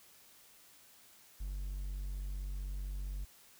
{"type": "tone", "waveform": "triangle", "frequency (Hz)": 47.81, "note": "G1", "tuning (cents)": -43, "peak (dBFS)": -35, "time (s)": [1.4, 3.25], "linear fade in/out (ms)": 10, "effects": ["white hiss -61 dBFS RMS until 3.59 s"]}